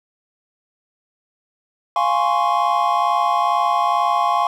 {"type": "chord", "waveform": "triangle", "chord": "Db major seventh", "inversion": "first", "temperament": "equal", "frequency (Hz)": [698.5, 830.6, 1046.5, 1108.7], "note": ["F5", "Ab5", "C6", "Db6"], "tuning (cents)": [0, 0, 0, 0], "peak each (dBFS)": -19, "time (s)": [1.96, 4.47], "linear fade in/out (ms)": 2, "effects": []}